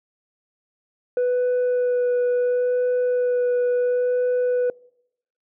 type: tone with vibrato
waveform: sine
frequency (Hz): 493.9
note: B4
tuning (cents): 0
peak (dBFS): -15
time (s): 1.17-4.7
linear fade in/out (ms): 2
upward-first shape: sine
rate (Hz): 0.72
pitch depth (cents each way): 10
effects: noise-tail reverb RT60 0.8 s tail -26 dB re dry + tanh soft clip ceiling -17 dBFS